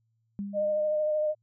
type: tone with exponential decay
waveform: sine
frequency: 200.6 Hz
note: G3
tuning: 40 cents sharp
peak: -29 dBFS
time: 0.39-1.08 s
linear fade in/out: 0 ms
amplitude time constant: 150 ms
type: tone with vibrato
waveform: sine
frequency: 610 Hz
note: D#5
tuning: 34 cents flat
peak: -24 dBFS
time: 0.53-1.35 s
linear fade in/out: 50 ms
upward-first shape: sine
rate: 13 Hz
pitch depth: 18 cents each way
effects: added 113 Hz sine -70 dBFS peak until 1.42 s